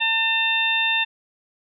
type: harmonic tone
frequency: 900 Hz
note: A5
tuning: 39 cents sharp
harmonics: 1 / 2 / 3 / 4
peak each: -28 / -25 / -21 / -24 dBFS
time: 0-1.05 s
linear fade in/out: 20 ms
effects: none